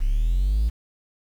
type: linear sweep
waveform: triangle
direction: up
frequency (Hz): 31.31 to 57.1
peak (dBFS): -15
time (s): 0-0.7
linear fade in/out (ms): 20
effects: tanh soft clip ceiling -13 dBFS + 8-bit